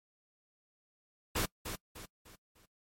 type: noise with echo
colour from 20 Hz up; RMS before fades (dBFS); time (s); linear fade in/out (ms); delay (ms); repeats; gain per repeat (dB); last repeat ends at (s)
pink; -32; 1.35-1.46; 10; 300; 4; -8; 2.66
effects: noise-tail reverb RT60 0.1 s tail -24 dB re dry + MP3 64 kbps